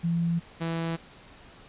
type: tone pair in turn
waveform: sine / sawtooth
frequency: 169 / 165.33 Hz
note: E3 / E3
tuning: +43 / +5 cents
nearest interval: unison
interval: 38 cents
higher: first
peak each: -23 / -24 dBFS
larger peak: first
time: 0.03-0.4 / 0.6-0.97 s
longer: neither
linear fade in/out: 20 ms
effects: pink hiss -51 dBFS RMS until 1.68 s + resampled to 8000 Hz